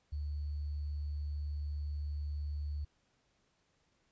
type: tone with sample-and-hold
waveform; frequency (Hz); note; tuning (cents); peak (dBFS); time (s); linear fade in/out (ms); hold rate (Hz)
sine; 73.5; D2; +2; -35; 0.12-2.85; 10; 4410
effects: pink hiss -75 dBFS RMS until 4.11 s + resampled to 16000 Hz